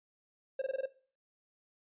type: tone bursts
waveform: triangle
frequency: 536 Hz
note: C5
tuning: 42 cents sharp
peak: -28 dBFS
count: 6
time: 0.59-0.858 s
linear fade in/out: 5 ms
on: 28 ms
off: 20 ms
effects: noise-tail reverb RT60 0.4 s tail -18 dB re dry + resampled to 8000 Hz